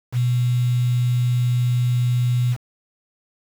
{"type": "tone with quantisation", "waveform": "sine", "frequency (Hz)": 122.9, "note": "B2", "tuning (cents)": -8, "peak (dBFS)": -16, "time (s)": [0.12, 2.57], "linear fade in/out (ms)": 50, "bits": 6, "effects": []}